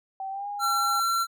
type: tone with pitch glide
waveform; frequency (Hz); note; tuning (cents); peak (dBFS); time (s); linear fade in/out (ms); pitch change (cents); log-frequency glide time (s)
sine; 772 to 817.4; G5 to G#5; -27 to -28; -30; 0.2-1; 2; +99; 0.3-0.48
type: tone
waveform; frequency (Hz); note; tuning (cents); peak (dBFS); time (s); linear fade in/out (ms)
square; 1358; F6; -49; -23; 0.59-1.27; 50
effects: MP3 96 kbps